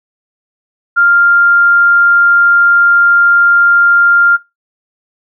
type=tone; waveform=sine; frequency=1396.9 Hz; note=F6; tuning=in tune; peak=-5 dBFS; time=0.96-4.37 s; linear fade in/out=20 ms; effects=noise-tail reverb RT60 0.2 s tail -18 dB re dry